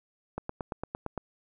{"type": "click train", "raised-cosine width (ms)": 1, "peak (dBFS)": -19, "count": 8, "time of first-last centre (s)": [0.38, 1.177], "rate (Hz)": 8.78, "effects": []}